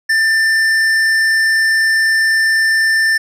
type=tone with hard clipping; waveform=sine; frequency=1784 Hz; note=A6; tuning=23 cents sharp; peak=-12 dBFS; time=0.09-3.18 s; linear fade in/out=10 ms; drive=9 dB; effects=none